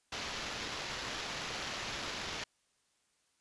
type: noise with sample-and-hold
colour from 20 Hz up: blue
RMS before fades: -40 dBFS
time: 0.12-2.44 s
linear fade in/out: 5 ms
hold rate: 8820 Hz
effects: white hiss -75 dBFS RMS until 3.4 s + resampled to 22050 Hz